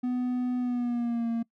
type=tone with pitch glide; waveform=triangle; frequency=249 to 231 Hz; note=B3 to A#3; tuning=+14 to -16 cents; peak=-24 dBFS; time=0.03-1.43 s; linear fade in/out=10 ms; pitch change=-130 cents; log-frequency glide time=0.58-1.29 s; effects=noise-tail reverb RT60 0.1 s tail -23 dB re dry